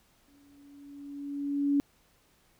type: tone with exponential growth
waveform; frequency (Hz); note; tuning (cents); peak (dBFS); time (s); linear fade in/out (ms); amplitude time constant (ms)
sine; 283.8; C#4; +41; -21; 0.28-1.8; 0; 330
effects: pink hiss -66 dBFS RMS until 2.59 s